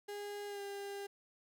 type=tone with pitch glide; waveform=35% pulse; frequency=409.5 to 400.4 Hz; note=G#4 to G4; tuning=-24 to +37 cents; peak=-40 dBFS; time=0.08-1.07 s; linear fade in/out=10 ms; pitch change=-39 cents; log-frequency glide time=0.47-0.61 s; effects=none